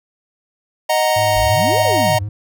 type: chord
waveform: square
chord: D# minor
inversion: none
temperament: equal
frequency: 622.3 / 740 / 932.3 Hz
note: D#5 / F#5 / A#5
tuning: 0 / 0 / 0 cents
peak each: -17 / -20 / -20 dBFS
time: 0.89-2.19 s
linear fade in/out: 10 ms
type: tone with vibrato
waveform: triangle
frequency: 103.83 Hz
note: G#2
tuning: in tune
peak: -20 dBFS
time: 1.16-2.29 s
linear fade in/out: 5 ms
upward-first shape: sine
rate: 3.7 Hz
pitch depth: 37 cents each way
type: exponential two-way sweep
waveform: sine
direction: up then down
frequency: 34.49 to 672 to 80.6 Hz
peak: -20 dBFS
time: 1.35-2.24 s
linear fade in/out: 20 ms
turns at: 1.82 s
effects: none